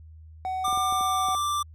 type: tone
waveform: triangle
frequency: 750 Hz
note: F#5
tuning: 23 cents sharp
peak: -25 dBFS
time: 0.45-1.35 s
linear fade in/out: 0 ms
type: tone with pitch glide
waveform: square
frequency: 1194 to 1176.9 Hz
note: D6 to D6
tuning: +28 to +3 cents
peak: -25 dBFS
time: 0.64-1.63 s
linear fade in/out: 10 ms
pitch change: -25 cents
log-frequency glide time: 0.79-1.35 s
type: clicks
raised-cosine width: 2 ms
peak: -29 dBFS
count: 6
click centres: 0.681 / 0.728 / 0.775 / 0.925 / 1.01 / 1.286 s
effects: added 79 Hz sine -44 dBFS peak until 1.74 s + resampled to 32000 Hz